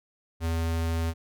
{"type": "tone", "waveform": "square", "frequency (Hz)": 82.4, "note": "E2", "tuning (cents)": 0, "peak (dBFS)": -26, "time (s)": [0.4, 1.14], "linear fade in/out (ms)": 50, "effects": []}